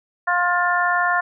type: harmonic tone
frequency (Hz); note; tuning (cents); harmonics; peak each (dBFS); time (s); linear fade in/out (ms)
353.5; F4; +21; 2 / 3 / 4 / 5; -22 / -22 / -22 / -22; 0.27-1.21; 10
effects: none